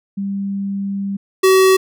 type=tone pair in turn; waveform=sine / square; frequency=197.8 / 379 Hz; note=G3 / F#4; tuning=+16 / +42 cents; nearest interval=major seventh; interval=1126 cents; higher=second; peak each=-19 / -9 dBFS; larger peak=second; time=0.17-1.17 / 1.43-1.77 s; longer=first; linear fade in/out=10 ms; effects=none